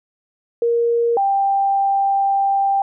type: tone pair in turn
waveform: sine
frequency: 469.1 / 788.9 Hz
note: A#4 / G5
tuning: +11 / +11 cents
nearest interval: major sixth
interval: 900 cents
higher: second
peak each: -14 dBFS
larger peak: neither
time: 0.62-1.17 / 1.17-2.82 s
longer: second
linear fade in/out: 2 ms
effects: none